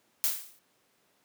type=noise with exponential decay; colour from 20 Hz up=blue; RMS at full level=-24 dBFS; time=0.24-0.59 s; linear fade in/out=0 ms; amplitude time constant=75 ms; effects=pink hiss -69 dBFS RMS until 1.24 s + high-pass 200 Hz 12 dB/octave